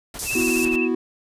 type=noise with tremolo; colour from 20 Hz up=pink; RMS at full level=-34 dBFS; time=0.14-0.76 s; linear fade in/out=2 ms; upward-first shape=sine; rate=12 Hz; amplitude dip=65%
type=band-pass noise; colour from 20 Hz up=pink; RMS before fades=-30 dBFS; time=0.19-0.65 s; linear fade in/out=2 ms; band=5400 to 13000 Hz; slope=24 dB/octave
type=tone with vibrato; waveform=sine; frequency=2637 Hz; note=E7; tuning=in tune; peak=-23 dBFS; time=0.25-0.89 s; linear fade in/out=50 ms; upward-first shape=sine; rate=16 Hz; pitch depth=34 cents each way
type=chord; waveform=triangle; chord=B suspended fourth; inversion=none; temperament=equal; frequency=246.9 / 329.6 / 370 Hz; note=B3 / E4 / F#4; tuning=0 / 0 / 0 cents; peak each=-22 dBFS; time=0.35-0.95 s; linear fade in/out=5 ms
effects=resampled to 32000 Hz